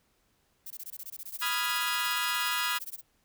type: noise bursts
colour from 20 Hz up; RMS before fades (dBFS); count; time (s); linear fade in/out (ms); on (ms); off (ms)
violet; -41; 13; 0.66-1.497; 5; 45; 21
type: noise with tremolo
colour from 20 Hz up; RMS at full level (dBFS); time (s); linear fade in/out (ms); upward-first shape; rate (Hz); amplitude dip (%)
violet; -37; 1.28-3.02; 50; sine; 17; 100
type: chord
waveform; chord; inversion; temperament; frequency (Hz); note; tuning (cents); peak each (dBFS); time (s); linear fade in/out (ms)
20% pulse; F half-diminished seventh; second; equal; 987.8 / 1244.5 / 1396.9 / 1661.2; Cb6 / Eb6 / F6 / Ab6; 0 / 0 / 0 / 0; -29; 1.41-2.79; 20
effects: pink hiss -71 dBFS RMS until 3.24 s